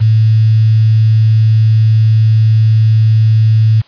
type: tone with quantisation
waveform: sine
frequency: 110 Hz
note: A2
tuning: in tune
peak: -5 dBFS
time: 0-3.82 s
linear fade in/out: 20 ms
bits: 5
effects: white hiss -45 dBFS RMS until 3.87 s + resampled to 11025 Hz